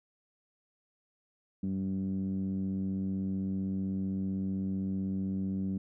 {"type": "tone with low-pass filter", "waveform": "10% pulse", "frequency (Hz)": 95.7, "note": "G2", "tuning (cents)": -41, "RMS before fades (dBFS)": -33, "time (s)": [1.63, 5.78], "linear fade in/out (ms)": 5, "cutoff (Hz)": 220, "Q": 6.6, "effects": []}